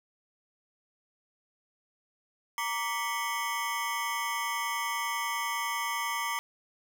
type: ring-modulated tone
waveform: 25% pulse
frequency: 1046.5 Hz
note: C6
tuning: in tune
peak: -23 dBFS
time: 2.58-6.39 s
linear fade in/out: 0 ms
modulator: 115 Hz
effects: none